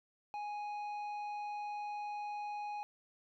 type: tone with tanh clipping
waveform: sine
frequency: 830.6 Hz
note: G#5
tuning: in tune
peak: -40 dBFS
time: 0.34-2.83 s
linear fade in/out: 0 ms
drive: 8 dB
effects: none